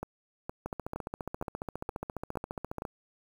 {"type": "two click trains", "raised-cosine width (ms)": 1, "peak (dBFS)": [-21, -21], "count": [33, 7], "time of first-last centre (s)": [[0.66, 2.852], [0.03, 2.821]], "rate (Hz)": [14.6, 2.15], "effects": ["8-bit"]}